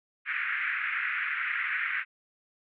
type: band-pass noise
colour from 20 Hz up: white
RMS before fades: -31 dBFS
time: 0.25-2.05 s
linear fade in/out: 50 ms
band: 1400 to 2300 Hz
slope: 48 dB/octave
effects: none